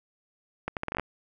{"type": "accelerating click train", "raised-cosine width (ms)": 0.5, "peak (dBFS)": -15, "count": 9, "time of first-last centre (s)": [0.68, 0.997], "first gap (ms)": 88, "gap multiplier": 0.75, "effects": []}